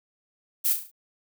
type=noise with echo; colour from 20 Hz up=violet; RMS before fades=-23 dBFS; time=0.64-0.74 s; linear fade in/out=20 ms; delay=35 ms; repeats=5; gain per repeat=-6 dB; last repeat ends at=0.915 s; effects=none